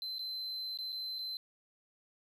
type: tone with dropouts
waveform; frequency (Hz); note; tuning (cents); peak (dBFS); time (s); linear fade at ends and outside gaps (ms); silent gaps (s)
triangle; 4074; C8; -47; -36; 0.02-1.37; 1; 0.184-0.192 / 0.774-0.787 / 0.922-0.927 / 1.186-1.19
effects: none